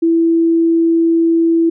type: tone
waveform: sine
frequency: 331.4 Hz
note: E4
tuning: 9 cents sharp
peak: -9 dBFS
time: 0.02-1.7 s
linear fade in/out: 10 ms
effects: none